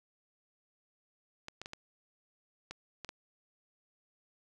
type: clicks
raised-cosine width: 0.2 ms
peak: -25 dBFS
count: 7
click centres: 1.484 / 1.616 / 1.659 / 1.734 / 2.71 / 3.047 / 3.091 s
effects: none